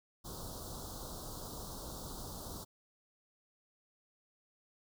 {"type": "band-stop noise", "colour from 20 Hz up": "pink", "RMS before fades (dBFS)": -45, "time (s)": [0.24, 2.65], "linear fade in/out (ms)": 20, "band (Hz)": [1300, 3700], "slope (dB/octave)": 48, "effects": []}